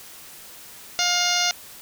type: harmonic tone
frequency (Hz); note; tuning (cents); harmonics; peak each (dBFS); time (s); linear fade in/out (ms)
709; F5; +26; 1 / 2 / 3 / 4 / 5 / 6 / 7 / 8 / 9; -28 / -28 / -28 / -28 / -28 / -28 / -28 / -28 / -28; 0.99-1.51; 0
effects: white hiss -43 dBFS RMS until 1.81 s